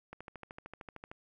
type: click train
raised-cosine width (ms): 0.5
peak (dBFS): -30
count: 14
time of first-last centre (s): 0.13-1.115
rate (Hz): 13.2
effects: 12-bit